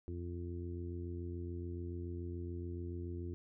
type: harmonic tone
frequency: 87 Hz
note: F2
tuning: 6 cents flat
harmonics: 1 / 2 / 3 / 4 / 5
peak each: -41 / -52 / -49 / -46 / -58 dBFS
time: 0.08-3.34 s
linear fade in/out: 0 ms
effects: none